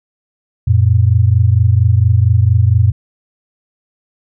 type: tone pair together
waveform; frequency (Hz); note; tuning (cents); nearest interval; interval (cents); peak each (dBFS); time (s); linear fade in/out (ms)
sine; 90.95 / 115.3; F#2 / A#2; -29 / -19; major third; 410; -10; 0.67-2.92; 10
effects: none